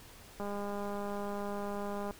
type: click train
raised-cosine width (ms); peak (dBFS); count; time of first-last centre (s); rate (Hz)
1; -26; 348; 0.4-2.109; 203
effects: pink hiss -54 dBFS RMS until 2.19 s